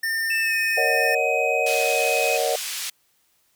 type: tone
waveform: square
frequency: 1806 Hz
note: A6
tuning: 45 cents sharp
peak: -23 dBFS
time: 0.03-1.15 s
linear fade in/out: 5 ms
type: tone with pitch glide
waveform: triangle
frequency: 2633 to 2520 Hz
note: E7 to D#7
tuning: -3 to +21 cents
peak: -22 dBFS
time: 0.3-2.37 s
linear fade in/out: 5 ms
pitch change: -76 cents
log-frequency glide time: 0.42-0.54 s
type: chord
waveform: sine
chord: D# minor seventh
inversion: second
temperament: equal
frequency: 466.2 / 554.4 / 622.3 / 740 Hz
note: A#4 / C#5 / D#5 / F#5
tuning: 0 / 0 / 0 / 0 cents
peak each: -26 dBFS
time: 0.77-2.56 s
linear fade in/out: 5 ms
type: band-pass noise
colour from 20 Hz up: pink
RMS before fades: -30 dBFS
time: 1.66-2.9 s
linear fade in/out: 5 ms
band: 2800 to 13000 Hz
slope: 12 dB/octave
effects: white hiss -65 dBFS RMS until 3.55 s